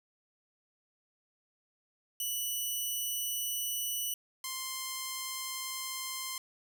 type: tone pair in turn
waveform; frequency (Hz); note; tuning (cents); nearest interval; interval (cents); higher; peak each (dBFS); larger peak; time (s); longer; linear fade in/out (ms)
5% pulse; 2960 / 1048.3; F#7 / C6; 0 / +3; octave + tritone; 1797; first; -24; neither; 2.2-4.14 / 4.44-6.38; neither; 2
effects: none